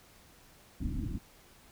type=low-pass noise; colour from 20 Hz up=pink; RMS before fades=-35 dBFS; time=0.8-1.19 s; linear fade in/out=10 ms; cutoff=320 Hz; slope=96 dB/octave; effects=pink hiss -59 dBFS RMS until 1.71 s